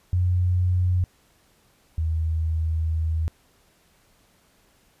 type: tone pair in turn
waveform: sine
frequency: 90.1 / 80.27 Hz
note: F#2 / E2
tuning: -45 / -45 cents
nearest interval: major second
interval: 200 cents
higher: first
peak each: -18 / -21 dBFS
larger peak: first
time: 0.13-1.04 / 1.98-3.28 s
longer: second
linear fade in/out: 0 ms
effects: pink hiss -61 dBFS RMS until 5 s + resampled to 32000 Hz